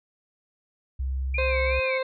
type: tone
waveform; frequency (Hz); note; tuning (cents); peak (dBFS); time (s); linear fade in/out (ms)
sine; 65.9; C2; +13; -25; 0.99-1.8; 10
type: tone with vibrato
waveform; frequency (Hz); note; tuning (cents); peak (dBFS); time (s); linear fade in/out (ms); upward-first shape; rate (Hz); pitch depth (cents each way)
sine; 2349; D7; 0; -27; 1.34-1.98; 5; sine; 2.7; 120
type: harmonic tone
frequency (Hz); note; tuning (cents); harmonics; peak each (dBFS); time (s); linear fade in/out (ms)
523.3; C5; 0; 1 / 2 / 3 / 4 / 5 / 7 / 8; -25 / -34 / -38 / -37 / -42 / -43 / -44; 1.38-2.03; 5
effects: none